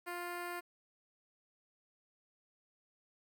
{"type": "tone with notch filter", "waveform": "10% pulse", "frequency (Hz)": 350.7, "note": "F4", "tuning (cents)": 7, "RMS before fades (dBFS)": -42, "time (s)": [0.06, 0.61], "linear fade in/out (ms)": 20, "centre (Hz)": 5700, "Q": 1.5, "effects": ["12-bit"]}